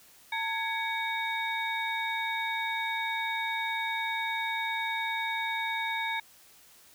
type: tone cluster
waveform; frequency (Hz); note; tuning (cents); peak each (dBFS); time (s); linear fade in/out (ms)
sine; 900 / 1666 / 2245 / 3715; A5 / G#6 / C#7 / A#7; +39 / +5 / +21 / -7; -33 / -37 / -33 / -38; 0.32-6.2; 5
effects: white hiss -57 dBFS RMS until 6.94 s